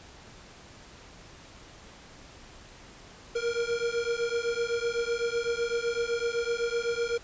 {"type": "beating tone pair", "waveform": "square", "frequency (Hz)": [466.2, 474.1], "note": ["A#4", "A#4"], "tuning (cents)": [0, 29], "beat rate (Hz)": 7.9, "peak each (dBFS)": -31, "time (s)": [3.35, 7.18], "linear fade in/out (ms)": 10, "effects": ["pink hiss -50 dBFS RMS until 7.23 s", "resampled to 16000 Hz"]}